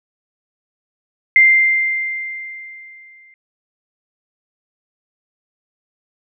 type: tone with exponential decay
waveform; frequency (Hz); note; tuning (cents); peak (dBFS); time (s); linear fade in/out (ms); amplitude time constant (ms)
sine; 2093; C7; 0; -5; 1.36-3.34; 1; 430
effects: none